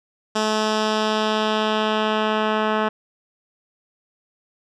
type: tone with low-pass filter sweep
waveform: 10% pulse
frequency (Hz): 215.8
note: A3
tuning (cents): -33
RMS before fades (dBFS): -21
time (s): 0.35-2.89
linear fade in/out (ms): 10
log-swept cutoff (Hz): 6100 to 2100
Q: 1.5
effects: none